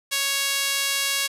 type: tone with high-pass filter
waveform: sawtooth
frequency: 554.4 Hz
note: C#5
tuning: in tune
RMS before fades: -24 dBFS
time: 0.11-1.28 s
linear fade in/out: 20 ms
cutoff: 2600 Hz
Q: 0.8
effects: resampled to 32000 Hz + 7-bit